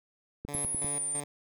click train, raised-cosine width 3 ms, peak -25 dBFS, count 5, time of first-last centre 0.45-0.846 s, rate 10.1 Hz
10% pulse tone with tremolo, 144.5 Hz, D3, 28 cents flat, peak -30 dBFS, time 0.48-1.24 s, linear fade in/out 5 ms, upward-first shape square, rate 3 Hz, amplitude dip 70%
sine linear sweep, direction down, 10890 to 8810 Hz, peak -30 dBFS, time 0.54-1.2 s, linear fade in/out 0 ms
effects none

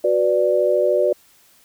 sine chord, B minor, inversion second, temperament equal, 370 / 493.9 / 587.3 Hz, F#4 / B4 / D5, 0 / 0 / 0 cents, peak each -20 / -20 / -17 dBFS, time 0.04-1.13 s, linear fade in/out 5 ms, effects white hiss -54 dBFS RMS until 1.64 s

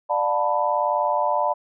sine chord, B half-diminished seventh, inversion first, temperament just, 592.7 / 711.2 / 889 / 987.8 Hz, D5 / F5 / A5 / B5, +16 / +31 / +18 / 0 cents, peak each -24 / -26 / -24 / -24 dBFS, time 0.09-1.54 s, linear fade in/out 20 ms, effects none

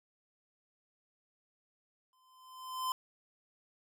square tone with exponential growth, 1029 Hz, C6, 29 cents flat, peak -31 dBFS, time 2.13-2.92 s, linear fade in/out 1 ms, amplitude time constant 170 ms, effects none

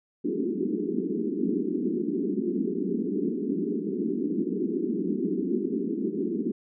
white band-pass noise, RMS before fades -28 dBFS, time 0.24-6.52 s, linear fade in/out 10 ms, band 180 to 410 Hz, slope 96 dB/octave, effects none

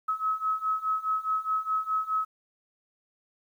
sine beating tone pair, 1282 / 1286.8 Hz, E6 / E6, -49 / -42 cents, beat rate 4.8 Hz, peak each -30 / -28 dBFS, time 0.08-2.25 s, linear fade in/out 10 ms, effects 10-bit

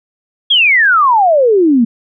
sine exponential sweep, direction down, 3385 to 221.6 Hz, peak -6 dBFS, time 0.5-1.85 s, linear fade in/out 10 ms, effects none

